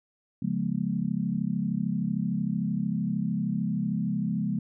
sine chord, C# dominant seventh, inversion none, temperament equal with one note detuned, 138.59 / 174.61 / 207.7 / 240.9 Hz, C#3 / E#3 / G#3 / B3, 0 / 0 / 0 / -43 cents, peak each -34 / -30 / -29 / -33 dBFS, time 0.42-4.59 s, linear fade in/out 5 ms, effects none

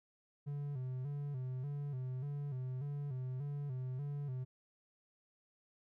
triangle tone with vibrato, 135.8 Hz, C#3, 35 cents flat, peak -36 dBFS, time 0.46-4.45 s, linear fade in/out 20 ms, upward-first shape square, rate 1.7 Hz, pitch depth 100 cents each way, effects none

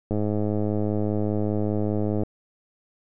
click train, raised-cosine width 2 ms, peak -13 dBFS, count 224, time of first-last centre 0.11-2.234 s, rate 105 Hz, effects none

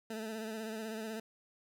20% pulse tone with vibrato, 220 Hz, A3, in tune, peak -34 dBFS, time 0.1-1.2 s, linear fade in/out 5 ms, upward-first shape sine, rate 16 Hz, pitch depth 42 cents each way, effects none

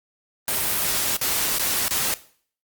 white noise with dropouts, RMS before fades -23 dBFS, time 0.48-2.14 s, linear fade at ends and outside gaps 1 ms, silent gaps 1.166-1.213 / 1.585-1.595 / 1.882-1.908 s, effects noise-tail reverb RT60 0.5 s tail -17 dB re dry + Opus 32 kbps

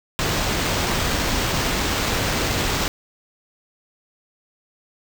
pink noise with sample-and-hold, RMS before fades -22 dBFS, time 0.19-2.88 s, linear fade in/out 0 ms, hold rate 11025 Hz, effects none

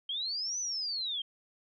sine linear two-way sweep, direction up then down, 3136 to 6100 to 3136 Hz, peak -32 dBFS, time 0.09-1.22 s, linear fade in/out 5 ms, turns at 0.59 s, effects none

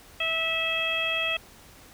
harmonic tone, 652 Hz, E5, 19 cents flat, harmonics 1 / 2 / 3 / 4 / 5, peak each -34 / -36 / -35 / -27 / -30 dBFS, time 0.2-1.37 s, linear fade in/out 5 ms, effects pink hiss -51 dBFS RMS until 1.93 s

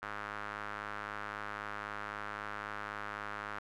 square tone with band-pass filter, 51.91 Hz, G#1, in tune, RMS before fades -42 dBFS, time 0.02-3.59 s, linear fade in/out 5 ms, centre 1400 Hz, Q 2.6, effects none

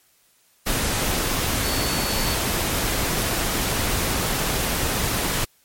sine tone in noise, 4450 Hz, C#8, 6 cents sharp, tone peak -30 dBFS, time 1.64-2.35 s, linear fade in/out 10 ms, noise pink, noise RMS -23 dBFS, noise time 0.66-5.45 s, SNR -10 dB, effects white hiss -60 dBFS RMS until 5.64 s + MP3 64 kbps

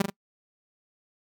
sawtooth tone with echo, 197 Hz, G3, 9 cents sharp, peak -15 dBFS, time 0-0.02 s, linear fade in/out 5 ms, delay 40 ms, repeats 2, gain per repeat -5 dB, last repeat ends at 0.1 s, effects noise-tail reverb RT60 0.1 s tail -24 dB re dry

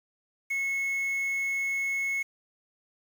triangle tone with quantisation, 2187 Hz, C#7, 24 cents flat, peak -25 dBFS, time 0.5-2.23 s, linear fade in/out 10 ms, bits 8, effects none

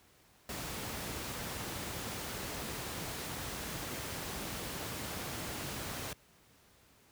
pink noise, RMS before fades -40 dBFS, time 0.49-6.13 s, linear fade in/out 2 ms, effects pink hiss -64 dBFS RMS until 7.11 s + high-pass 60 Hz 12 dB/octave

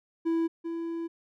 triangle tone pair in turn, 330 / 333.3 Hz, E4 / E4, +2 / +19 cents, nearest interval unison, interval 17 cents, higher second, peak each -22 / -29 dBFS, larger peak first, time 0.25-0.48 / 0.64-1.08 s, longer second, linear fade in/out 20 ms, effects none

